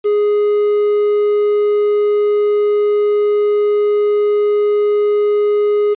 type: tone with quantisation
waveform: triangle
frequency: 415.3 Hz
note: G#4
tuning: in tune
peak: -9 dBFS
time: 0.04-5.95 s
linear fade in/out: 20 ms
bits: 6
effects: resampled to 8000 Hz